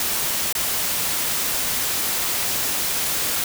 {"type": "noise with dropouts", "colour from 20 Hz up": "white", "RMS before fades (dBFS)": -23, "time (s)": [0, 3.44], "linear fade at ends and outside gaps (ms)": 2, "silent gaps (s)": [0.527, 0.551], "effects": []}